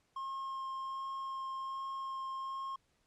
triangle tone with vibrato, 1070 Hz, C6, 38 cents sharp, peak -36 dBFS, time 0.16-2.76 s, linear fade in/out 5 ms, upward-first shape sine, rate 1.3 Hz, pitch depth 9 cents each way, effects pink hiss -75 dBFS RMS until 3.06 s + low-pass 9000 Hz 12 dB/octave

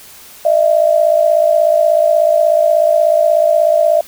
sine tone pair together, 611 / 667.5 Hz, D#5 / E5, -32 / +22 cents, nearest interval major second, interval 154 cents, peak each -11 dBFS, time 0.45-4.01 s, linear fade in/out 5 ms, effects white hiss -38 dBFS RMS until 4.07 s

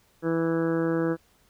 harmonic tone, 164.81 Hz, E3, in tune, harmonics 1 / 2 / 3 / 4 / 5 / 6 / 7 / 8 / 9 / 10, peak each -30 / -25 / -28 / -42 / -44 / -43 / -43 / -40 / -41 / -41 dBFS, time 0.22-1.17 s, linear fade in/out 50 ms, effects pink hiss -63 dBFS RMS until 1.49 s

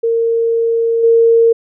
sine tone with level steps, 459.6 Hz, A#4, 25 cents flat, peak -11 / -6 dBFS, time 0.03-1.53 s, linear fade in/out 10 ms, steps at 1.03 s, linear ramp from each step 10 ms, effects none

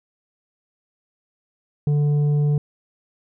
sine tone with tanh clipping, 146.83 Hz, D3, in tune, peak -17 dBFS, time 1.87-2.58 s, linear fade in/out 2 ms, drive 6 dB, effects none

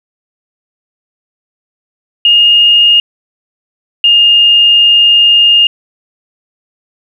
sine tone pair in turn, 2843 / 2830 Hz, F7 / F7, +30 / +22 cents, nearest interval unison, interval 8 cents, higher first, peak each -3 dBFS, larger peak neither, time 2.25-3 / 4.04-5.67 s, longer second, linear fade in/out 2 ms, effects 7-bit

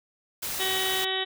white noise, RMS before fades -32 dBFS, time 0.42-1.05 s, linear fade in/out 10 ms
harmonic tone, 379 Hz, F#4, 42 cents sharp, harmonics 1 / 2 / 3 / 4 / 5 / 6 / 7 / 8 / 9 / 10, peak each -33 / -35 / -41 / -41 / -33 / -43 / -44 / -32 / -35 / -32 dBFS, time 0.59-1.25 s, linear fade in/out 20 ms
effects none

